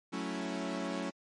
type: chord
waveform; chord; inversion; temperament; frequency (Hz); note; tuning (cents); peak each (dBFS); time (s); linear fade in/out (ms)
sawtooth; F# minor seventh; none; equal; 185 / 220 / 277.2 / 329.6; F#3 / A3 / C#4 / E4; 0 / 0 / 0 / 0; -36 / -37 / -35 / -38; 0.12-1.11; 20
effects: low-pass 7000 Hz 12 dB/octave + MP3 48 kbps